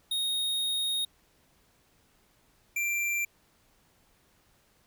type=tone pair in turn; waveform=square; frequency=3729 / 2360 Hz; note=A#7 / D7; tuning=0 / +8 cents; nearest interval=minor sixth; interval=792 cents; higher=first; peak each=-28 dBFS; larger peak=neither; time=0.11-1.05 / 2.76-3.25 s; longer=first; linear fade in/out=5 ms; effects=pink hiss -66 dBFS RMS until 4.86 s